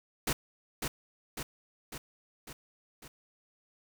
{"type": "noise with echo", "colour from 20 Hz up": "pink", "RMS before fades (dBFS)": -30, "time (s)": [0.27, 0.33], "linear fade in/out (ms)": 5, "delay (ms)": 550, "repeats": 5, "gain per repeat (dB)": -4, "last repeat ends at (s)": 3.08, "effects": []}